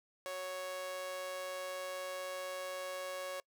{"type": "tone with amplitude modulation", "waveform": "sawtooth", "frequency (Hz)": 554.4, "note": "C#5", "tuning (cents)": 0, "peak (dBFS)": -33, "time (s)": [0.26, 3.4], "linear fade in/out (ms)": 0, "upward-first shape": "sine", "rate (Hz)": 184, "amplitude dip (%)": 55, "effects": ["noise-tail reverb RT60 0.1 s tail -25 dB re dry"]}